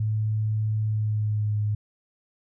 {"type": "tone with pitch glide", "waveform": "sine", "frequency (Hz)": [108.1, 105.14], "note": ["A2", "G#2"], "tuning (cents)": [-30, 22], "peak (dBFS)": -22, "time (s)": [0, 1.75], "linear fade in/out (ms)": 5, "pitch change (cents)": -48, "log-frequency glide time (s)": [0.83, 1.58], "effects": []}